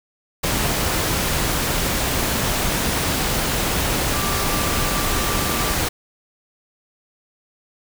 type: tone in noise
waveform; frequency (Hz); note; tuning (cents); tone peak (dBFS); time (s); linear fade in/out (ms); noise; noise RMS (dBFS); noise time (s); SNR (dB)
sine; 1174.7; D6; 0; -29; 4.13-5.74; 10; pink; -21; 0.43-5.89; -11
effects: none